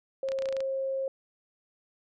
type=tone; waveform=sine; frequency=536 Hz; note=C5; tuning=42 cents sharp; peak=-28 dBFS; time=0.23-1.08 s; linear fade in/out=2 ms
type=clicks; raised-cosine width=0.2 ms; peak=-23 dBFS; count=9; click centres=0.287 / 0.319 / 0.388 / 0.422 / 0.457 / 0.488 / 0.526 / 0.567 / 0.605 s
effects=none